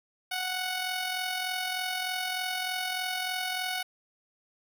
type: tone with amplitude modulation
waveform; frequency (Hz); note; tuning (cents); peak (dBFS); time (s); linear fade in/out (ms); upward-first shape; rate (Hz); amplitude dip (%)
10% pulse; 739; F#5; -2; -20; 0.31-3.83; 10; sine; 43.3; 40
effects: none